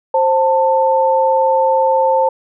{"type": "tone pair together", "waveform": "sine", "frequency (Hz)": [527.8, 889], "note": ["C5", "A5"], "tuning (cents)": [15, 18], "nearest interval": "major sixth", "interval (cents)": 903, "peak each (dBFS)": -13, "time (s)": [0.14, 2.29], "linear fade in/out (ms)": 5, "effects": []}